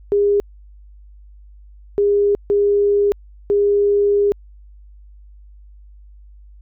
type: tone bursts at uneven times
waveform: sine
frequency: 406.8 Hz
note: G#4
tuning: 36 cents flat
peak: -12 dBFS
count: 4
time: 0.12-0.4 / 1.98-2.35 / 2.5-3.12 / 3.5-4.32 s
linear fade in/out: 0 ms
effects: added 50 Hz sine -40 dBFS peak until 6.61 s